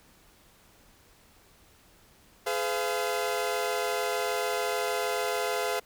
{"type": "tone cluster", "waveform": "sawtooth", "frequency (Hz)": [421.3, 508, 688], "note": ["G#4", "B4", "F5"], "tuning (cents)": [25, 49, -26], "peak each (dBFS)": -28, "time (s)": [2.46, 5.8], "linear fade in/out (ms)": 10, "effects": ["pink hiss -59 dBFS RMS until 5.85 s"]}